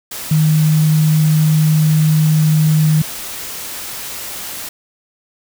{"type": "tone in noise", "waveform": "sine", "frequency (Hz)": 155.2, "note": "D#3", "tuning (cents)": -4, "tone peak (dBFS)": -9, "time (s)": [0.31, 3.02], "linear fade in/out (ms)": 5, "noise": "white", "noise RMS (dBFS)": -27, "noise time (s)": [0.11, 4.69], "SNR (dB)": 15, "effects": []}